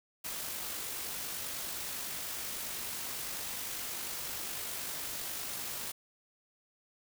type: noise with amplitude modulation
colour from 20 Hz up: white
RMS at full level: -38 dBFS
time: 0.24-5.92 s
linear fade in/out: 10 ms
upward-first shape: sine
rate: 49.9 Hz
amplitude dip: 25%
effects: none